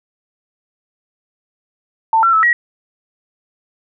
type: tone with pitch steps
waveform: sine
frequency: 893 / 1354 / 1305 / 1908 Hz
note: A5 / E6 / E6 / A#6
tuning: +25 / +46 / -18 / +40 cents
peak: -9 dBFS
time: 2.13-2.53 s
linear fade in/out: 2 ms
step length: 100 ms
effects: none